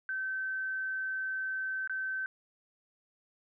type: tone with dropouts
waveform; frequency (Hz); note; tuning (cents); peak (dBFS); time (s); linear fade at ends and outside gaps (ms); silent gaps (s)
sine; 1540; G6; -31; -32; 0.09-2.26; 1; 1.875-1.896
effects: none